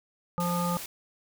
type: harmonic tone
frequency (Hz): 174.61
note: F3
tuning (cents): 0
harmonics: 1 / 3 / 5 / 7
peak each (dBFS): -28 / -34 / -34 / -33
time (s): 0.38-0.77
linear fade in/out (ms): 0
type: noise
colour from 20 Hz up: white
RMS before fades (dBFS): -39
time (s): 0.4-0.86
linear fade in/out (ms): 2
effects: none